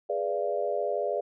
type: chord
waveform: sine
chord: G# diminished seventh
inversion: none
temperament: equal with one note detuned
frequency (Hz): 415.3 / 493.9 / 587.3 / 686.5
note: G#4 / B4 / D5 / F5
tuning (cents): 0 / 0 / 0 / -30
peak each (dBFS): -32 / -33 / -30 / -33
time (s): 0.09-1.21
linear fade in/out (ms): 10
effects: none